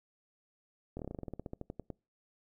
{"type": "slowing click train", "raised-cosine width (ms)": 2, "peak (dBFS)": -27, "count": 18, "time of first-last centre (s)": [0.97, 1.903], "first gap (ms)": 23, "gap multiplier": 1.1, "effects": ["noise-tail reverb RT60 0.3 s tail -26 dB re dry"]}